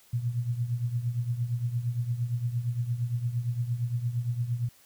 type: tone with tremolo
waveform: sine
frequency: 120 Hz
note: B2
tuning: 49 cents flat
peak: -23 dBFS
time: 0.13-4.69 s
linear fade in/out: 5 ms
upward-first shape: triangle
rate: 8.7 Hz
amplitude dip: 80%
effects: white hiss -59 dBFS RMS until 4.85 s